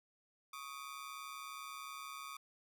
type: ring-modulated tone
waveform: sawtooth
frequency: 1181 Hz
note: D6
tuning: 9 cents sharp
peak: -39 dBFS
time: 0.53-2.37 s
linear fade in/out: 5 ms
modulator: 69.9 Hz
effects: none